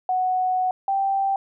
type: tone pair in turn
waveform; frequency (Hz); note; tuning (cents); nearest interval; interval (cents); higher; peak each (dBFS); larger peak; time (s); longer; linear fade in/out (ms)
sine; 740 / 782.5; F#5 / G5; 0 / -3; minor second; 97; second; -19; neither; 0.09-0.71 / 0.88-1.36; first; 2
effects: none